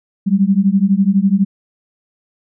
sine beating tone pair, 190 / 202 Hz, F#3 / G#3, +46 / -48 cents, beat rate 12 Hz, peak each -13 dBFS, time 0.26-1.45 s, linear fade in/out 20 ms, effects none

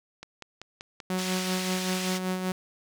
click train, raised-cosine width 0.2 ms, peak -23 dBFS, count 9, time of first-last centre 0.23-1.774 s, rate 5.18 Hz
sawtooth tone with tremolo, 185 Hz, F#3, in tune, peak -22 dBFS, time 1.1-2.52 s, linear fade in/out 2 ms, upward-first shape sine, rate 5.2 Hz, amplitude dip 45%
white band-pass noise, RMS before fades -35 dBFS, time 1.17-2.19 s, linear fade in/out 20 ms, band 1800 to 5500 Hz, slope 12 dB/octave
effects none

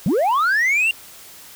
sine linear sweep, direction up, 142.4 to 2809 Hz, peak -12 dBFS, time 0.06-0.91 s, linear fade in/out 2 ms, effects tanh soft clip ceiling -14 dBFS + white hiss -42 dBFS RMS until 1.55 s

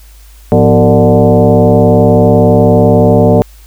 sine tone with frequency modulation, 174.1 Hz, F3, 5 cents flat, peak -3 dBFS, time 0.52-3.42 s, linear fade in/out 0 ms, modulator 140 Hz, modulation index 3.6, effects added 52 Hz sine -34 dBFS peak until 3.66 s + white hiss -44 dBFS RMS until 3.66 s

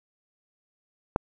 click, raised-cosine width 1 ms, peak -8 dBFS, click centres 1.161 s, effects none

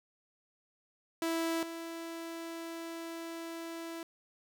sawtooth tone pair in turn, 329.6 / 331.7 Hz, E4 / E4, 0 / +11 cents, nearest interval unison, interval 11 cents, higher second, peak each -27 / -36 dBFS, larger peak first, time 1.22-1.63 / 1.63-4.03 s, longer second, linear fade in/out 2 ms, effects none

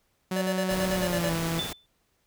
sawtooth tone with pitch glide, 185.8 to 165.53 Hz, F#3 to E3, +7 to +8 cents, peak -23 dBFS, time 0.31-1.6 s, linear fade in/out 5 ms, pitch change -199 cents, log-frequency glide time 0.94-1.32 s
square tone with tremolo, 578 Hz, D5, 28 cents flat, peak -28 dBFS, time 0.36-1.33 s, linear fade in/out 5 ms, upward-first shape square, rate 9.1 Hz, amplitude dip 75%
pink noise, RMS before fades -35 dBFS, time 0.7-1.73 s, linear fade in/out 5 ms
sine tone with exponential decay, 3520 Hz, A7, in tune, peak -26 dBFS, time 1.59-1.86 s, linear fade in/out 2 ms, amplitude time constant 58 ms
effects pink hiss -71 dBFS RMS until 2.26 s

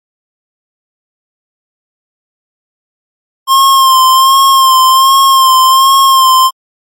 square tone with vibrato, 1062 Hz, C6, 25 cents sharp, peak -4 dBFS, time 3.47-6.51 s, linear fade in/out 50 ms, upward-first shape sine, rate 1.3 Hz, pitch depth 36 cents each way, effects MP3 64 kbps

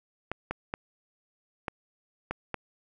clicks, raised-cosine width 0.5 ms, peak -16 dBFS, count 6, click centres 0.316 / 0.51 / 0.739 / 1.682 / 2.31 / 2.543 s, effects none

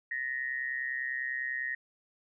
sine tone with amplitude modulation, 1864.7 Hz, A#6, in tune, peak -28 dBFS, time 0.11-1.75 s, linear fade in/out 5 ms, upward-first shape sine, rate 130 Hz, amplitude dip 80%, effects none

